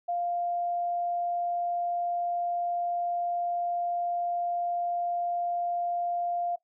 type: tone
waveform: sine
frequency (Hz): 698.5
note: F5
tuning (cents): 0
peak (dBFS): -27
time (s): 0.08-6.56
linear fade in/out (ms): 10
effects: noise-tail reverb RT60 0.1 s tail -18 dB re dry